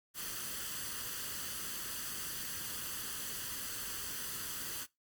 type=noise with comb filter; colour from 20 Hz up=white; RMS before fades=-41 dBFS; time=0.14-4.87 s; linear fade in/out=50 ms; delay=0.65 ms; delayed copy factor=+0.6; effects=noise-tail reverb RT60 0.2 s tail -21 dB re dry + Opus 48 kbps